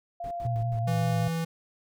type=tone with tremolo; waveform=sine; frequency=692 Hz; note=F5; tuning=16 cents flat; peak=-31 dBFS; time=0.2-1.28 s; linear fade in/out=5 ms; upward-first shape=triangle; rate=1.5 Hz; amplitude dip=35%
type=noise bursts; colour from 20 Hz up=brown; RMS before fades=-43 dBFS; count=4; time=0.24-0.788 s; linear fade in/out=0 ms; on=68 ms; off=92 ms
type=tone with vibrato; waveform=sine; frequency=116.54 Hz; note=A#2; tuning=in tune; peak=-26 dBFS; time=0.45-1.28 s; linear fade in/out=0 ms; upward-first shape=square; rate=5.2 Hz; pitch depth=50 cents each way
type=tone; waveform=square; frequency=164.7 Hz; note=E3; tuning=1 cent flat; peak=-28 dBFS; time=0.87-1.45 s; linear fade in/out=10 ms
effects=none